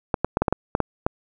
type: clicks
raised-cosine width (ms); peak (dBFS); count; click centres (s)
1; -5; 9; 0.142 / 0.246 / 0.371 / 0.42 / 0.482 / 0.526 / 0.751 / 0.803 / 1.065
effects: none